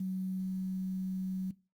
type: tone with quantisation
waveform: sine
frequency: 187.5 Hz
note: F#3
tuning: 23 cents sharp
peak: -32 dBFS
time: 0-1.51 s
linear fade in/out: 5 ms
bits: 10
effects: noise-tail reverb RT60 0.3 s tail -20 dB re dry + Opus 32 kbps